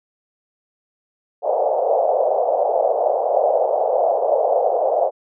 white band-pass noise, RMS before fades -18 dBFS, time 1.42-5.11 s, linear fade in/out 50 ms, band 500 to 720 Hz, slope 48 dB/octave, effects none

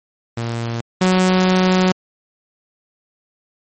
sawtooth tone pair in turn, 116.54 / 185 Hz, A#2 / F#3, 0 / 0 cents, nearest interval minor sixth, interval 800 cents, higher second, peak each -17 / -8 dBFS, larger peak second, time 0.37-0.81 / 1.01-1.92 s, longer second, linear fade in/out 5 ms, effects MP3 32 kbps

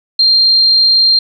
sine tone, 4186 Hz, C8, in tune, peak -6 dBFS, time 0.19-1.19 s, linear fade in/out 5 ms, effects none

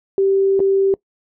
sine tone with dropouts, 389.7 Hz, G4, 10 cents flat, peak -12 dBFS, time 0.18-0.94 s, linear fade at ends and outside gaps 1 ms, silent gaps 0.594-0.602 s, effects noise-tail reverb RT60 0.1 s tail -22 dB re dry

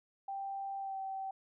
sine tone with pitch glide, 785 to 772 Hz, G5 to G5, +2 to -27 cents, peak -37 dBFS, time 0.28-1.31 s, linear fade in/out 5 ms, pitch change -29 cents, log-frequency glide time 0.79-0.97 s, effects none

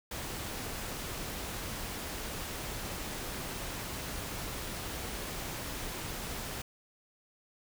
pink noise, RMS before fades -39 dBFS, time 0.11-6.62 s, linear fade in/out 5 ms, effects none

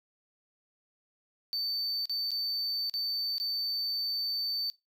triangle tone with dropouts, 4555 Hz, C#8, 46 cents sharp, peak -29 dBFS, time 1.53-4.7 s, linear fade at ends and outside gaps 0 ms, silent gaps 2.055-2.096 / 2.307-2.316 / 2.897-2.939 / 3.382-3.4 s, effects noise-tail reverb RT60 0.2 s tail -20 dB re dry

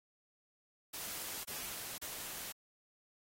white noise bursts, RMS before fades -43 dBFS, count 3, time 0.93-2.524 s, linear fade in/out 10 ms, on 510 ms, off 32 ms, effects AAC 48 kbps

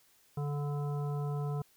harmonic tone, 145 Hz, D3, 22 cents flat, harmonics 1 / 3 / 5 / 7 / 9, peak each -32 / -42 / -46 / -49 / -51 dBFS, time 0.37-1.62 s, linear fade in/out 5 ms, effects white hiss -66 dBFS RMS until 1.76 s

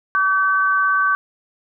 sine tone pair together, 1148 / 1534.6 Hz, D6 / G6, -40 / -37 cents, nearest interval perfect fourth, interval 503 cents, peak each -17 dBFS, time 0.15-1.15 s, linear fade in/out 0 ms, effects none

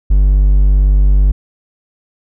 triangle tone, 49 Hz, G1, in tune, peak -4 dBFS, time 0.1-1.32 s, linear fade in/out 10 ms, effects none

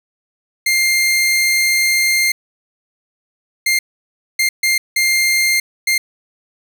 sawtooth tone bursts at uneven times, 2108 Hz, C7, 12 cents sharp, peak -9 dBFS, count 6, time 0.66-2.32 / 3.66-3.79 / 4.39-4.49 / 4.63-4.78 / 4.96-5.6 / 5.87-5.98 s, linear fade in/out 5 ms, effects none

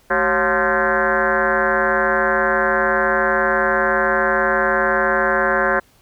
sine tone with frequency modulation, 1046.5 Hz, C6, in tune, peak -14 dBFS, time 0.1-5.8 s, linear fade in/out 10 ms, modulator 166 Hz, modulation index 4.3, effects pink hiss -55 dBFS RMS until 6.01 s

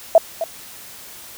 sine tone with echo, 659.3 Hz, E5, in tune, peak -5 dBFS, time 0.15-0.18 s, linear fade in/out 2 ms, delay 260 ms, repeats 1, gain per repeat -13 dB, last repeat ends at 0.44 s, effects white hiss -39 dBFS RMS until 1.37 s

